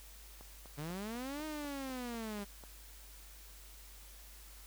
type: click train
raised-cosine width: 1 ms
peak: -39 dBFS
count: 10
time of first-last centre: 0.41-2.638 s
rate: 4.04 Hz
type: linear two-way sweep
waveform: sawtooth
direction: up then down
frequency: 139.8 to 312.5 to 198.2 Hz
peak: -36 dBFS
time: 0.77-2.45 s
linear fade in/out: 20 ms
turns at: 1.45 s
effects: added 50 Hz sine -54 dBFS peak until 4.66 s + white hiss -57 dBFS RMS until 4.66 s